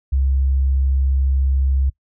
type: tone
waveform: sine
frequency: 67.1 Hz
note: C2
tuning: 44 cents sharp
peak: -14 dBFS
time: 0.12-1.9 s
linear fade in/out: 10 ms
effects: noise-tail reverb RT60 0.1 s tail -23 dB re dry